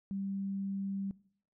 sine tone, 196 Hz, G3, in tune, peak -34 dBFS, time 0.11-1.11 s, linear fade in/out 0 ms, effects noise-tail reverb RT60 0.6 s tail -21 dB re dry

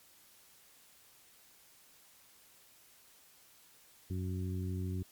harmonic tone, 92.5 Hz, F#2, in tune, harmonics 1 / 2 / 3 / 4, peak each -35 / -41 / -45 / -47 dBFS, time 4.1-5.03 s, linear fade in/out 5 ms, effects white hiss -62 dBFS RMS until 5.11 s + MP3 96 kbps

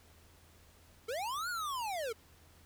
square linear two-way sweep, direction up then down, 422.1 to 1480 to 422.1 Hz, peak -36 dBFS, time 1.08-2.13 s, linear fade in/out 10 ms, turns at 1.49 s, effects added 82 Hz sine -63 dBFS peak until 2.65 s + pink hiss -63 dBFS RMS until 2.65 s

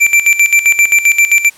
square tone with tremolo, 2349 Hz, D7, in tune, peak -5 dBFS, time 0-1.5 s, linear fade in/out 20 ms, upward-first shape square, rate 7.6 Hz, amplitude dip 75%, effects white hiss -41 dBFS RMS until 1.57 s + low-pass 11000 Hz 12 dB/octave

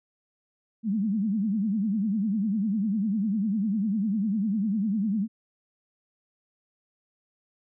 sine tone with vibrato, 207.6 Hz, G#3, in tune, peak -23 dBFS, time 0.83-5.28 s, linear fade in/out 50 ms, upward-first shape triangle, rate 10 Hz, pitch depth 200 cents each way, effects none

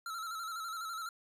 square tone with vibrato, 1336 Hz, E6, 23 cents sharp, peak -39 dBFS, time 0.06-1.09 s, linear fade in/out 2 ms, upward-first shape square, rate 12 Hz, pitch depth 53 cents each way, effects resampled to 32000 Hz

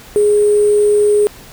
sine tone with sample-and-hold, 416 Hz, G#4, 3 cents sharp, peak -8 dBFS, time 0.16-1.27 s, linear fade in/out 0 ms, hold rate 8820 Hz, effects pink hiss -38 dBFS RMS until 1.52 s

